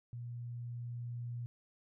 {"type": "tone with level ramp", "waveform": "sine", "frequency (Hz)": 119.9, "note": "A#2", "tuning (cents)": 49, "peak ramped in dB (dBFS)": [-41, -38], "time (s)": [0.13, 1.46], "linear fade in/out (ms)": 0, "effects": []}